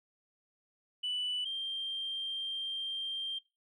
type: tone pair in turn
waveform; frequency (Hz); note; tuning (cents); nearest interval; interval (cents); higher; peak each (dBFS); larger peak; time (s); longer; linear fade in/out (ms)
sine; 2975 / 3174; F#7 / G7; +9 / +21; minor second; 112; second; -31 / -33; first; 1.03-1.45 / 1.45-3.39; second; 10
effects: noise-tail reverb RT60 0.3 s tail -22 dB re dry + tanh soft clip ceiling -29 dBFS